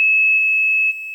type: tone with level steps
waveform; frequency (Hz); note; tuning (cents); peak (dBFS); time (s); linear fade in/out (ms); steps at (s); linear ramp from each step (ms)
sine; 2591; E7; -30; -11 / -13 / -26; 0-1.14; 0; 0.37 / 0.9; 20
effects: 8-bit